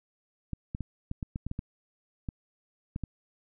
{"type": "clicks", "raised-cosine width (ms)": 5, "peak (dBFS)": -21, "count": 12, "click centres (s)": [0.533, 0.749, 0.807, 1.114, 1.228, 1.359, 1.466, 1.514, 1.591, 2.288, 2.961, 3.037], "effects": []}